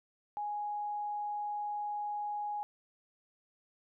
sine tone, 830.6 Hz, G#5, in tune, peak -34 dBFS, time 0.37-2.63 s, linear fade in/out 0 ms, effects none

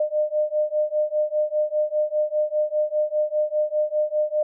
sine beating tone pair, 604 / 609 Hz, D5 / D#5, +48 / -37 cents, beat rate 5 Hz, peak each -23 / -23 dBFS, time 0-4.43 s, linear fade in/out 5 ms, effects none

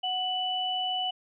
sine tone pair together, 740 / 2973 Hz, F#5 / F#7, 0 / +8 cents, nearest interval 2 octaves, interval 2408 cents, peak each -31 / -29 dBFS, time 0.03-1.11 s, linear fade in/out 10 ms, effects none

